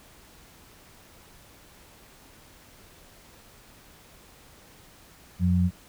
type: tone pair together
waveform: sine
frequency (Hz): 90 / 180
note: F#2 / F#3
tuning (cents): -47 / -47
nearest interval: octave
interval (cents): 1200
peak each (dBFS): -22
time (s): 5.39-5.71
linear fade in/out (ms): 50
effects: pink hiss -53 dBFS RMS until 5.88 s